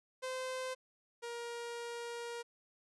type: tone pair in turn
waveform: sawtooth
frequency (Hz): 516 / 472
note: C5 / A#4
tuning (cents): -24 / +22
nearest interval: major second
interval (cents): 154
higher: first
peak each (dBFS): -34 / -37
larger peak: first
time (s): 0.22-0.75 / 1.22-2.43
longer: second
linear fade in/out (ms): 20
effects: resampled to 24000 Hz